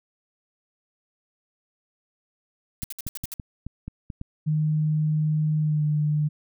blue noise bursts, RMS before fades -34 dBFS, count 7, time 2.82-3.339 s, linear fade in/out 0 ms, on 21 ms, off 62 ms
clicks, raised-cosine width 5 ms, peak -21 dBFS, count 8, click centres 2.833 / 3.067 / 3.24 / 3.398 / 3.666 / 3.88 / 4.102 / 4.214 s
sine tone with pitch glide, 153.8 to 150.37 Hz, D#3 to D3, -20 to +41 cents, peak -20 dBFS, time 4.46-6.29 s, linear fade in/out 20 ms, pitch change -39 cents, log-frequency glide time 5.6-5.84 s
effects none

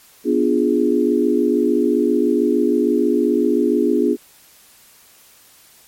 sine chord, B diminished seventh, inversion none, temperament equal, 246.9 / 293.7 / 349.2 / 415.3 Hz, B3 / D4 / F4 / Ab4, 0 / 0 / 0 / 0 cents, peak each -19 dBFS, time 0.24-4.17 s, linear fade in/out 50 ms, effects white hiss -49 dBFS RMS until 5.87 s + MP3 64 kbps

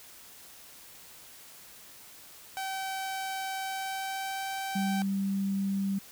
sawtooth tone with pitch glide, 769 to 775.2 Hz, G5 to G5, -33 to -20 cents, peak -29 dBFS, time 2.57-5.02 s, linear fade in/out 0 ms, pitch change +13 cents, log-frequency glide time 3.65-4.47 s
sine tone, 196 Hz, G3, in tune, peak -27 dBFS, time 4.75-5.99 s, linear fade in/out 10 ms
effects white hiss -51 dBFS RMS until 6.11 s

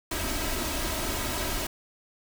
pink noise with comb filter, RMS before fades -30 dBFS, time 0.11-1.67 s, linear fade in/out 5 ms, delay 3.1 ms, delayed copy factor +0.6, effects none

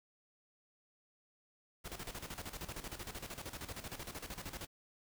pink noise with tremolo, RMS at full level -44 dBFS, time 1.84-4.67 s, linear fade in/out 20 ms, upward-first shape square, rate 13 Hz, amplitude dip 70%, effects none

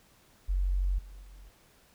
sine tone with level steps, 46.25 Hz, F#1, in tune, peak -25 / -44 / -47 dBFS, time 0.48-1.5 s, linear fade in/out 20 ms, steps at 0.98 / 1.23 s, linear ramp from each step 10 ms, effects pink hiss -62 dBFS RMS until 1.94 s

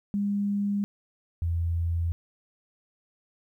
sine tone pair in turn, 202.4 / 84.36 Hz, G#3 / E2, -44 / +41 cents, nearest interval octave + minor third, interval 1515 cents, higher first, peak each -24 dBFS, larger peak neither, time 0.14-0.84 / 1.42-2.12 s, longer neither, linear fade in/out 0 ms, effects 11-bit

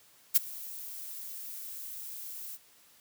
violet noise with ADSR envelope, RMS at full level -19 dBFS, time 0.34-2.58 s, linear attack 25 ms, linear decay 16 ms, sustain -23 dB, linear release 37 ms, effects white hiss -61 dBFS RMS until 3 s + high-pass 60 Hz 12 dB/octave

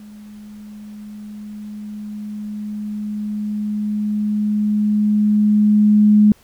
sine tone with level ramp, 210 Hz, G#3, 19 cents sharp, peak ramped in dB -36 to -7 dBFS, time 0-6.32 s, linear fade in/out 2 ms, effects pink hiss -52 dBFS RMS until 6.43 s

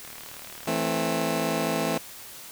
click train, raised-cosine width 0.3 ms, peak -26 dBFS, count 40, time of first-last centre 0.05-1.082 s, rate 37.8 Hz
15% pulse chord, A minor, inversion second, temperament just, 165 / 220 / 264 Hz, E3 / A3 / C4, +2 / 0 / +16 cents, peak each -23 dBFS, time 0.67-1.98 s, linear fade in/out 5 ms
effects white hiss -43 dBFS RMS until 2.51 s

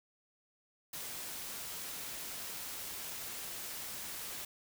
white noise, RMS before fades -43 dBFS, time 0.93-4.45 s, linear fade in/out 5 ms, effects none

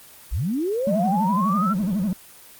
sine linear sweep, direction up, 36.71 to 1372 Hz, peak -21 dBFS, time 0.31-1.74 s, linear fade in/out 20 ms
triangle tone with vibrato, 196 Hz, G3, in tune, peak -18 dBFS, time 0.87-2.13 s, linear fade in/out 2 ms, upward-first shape sine, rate 12 Hz, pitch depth 200 cents each way
effects white hiss -46 dBFS RMS until 2.59 s + Opus 24 kbps

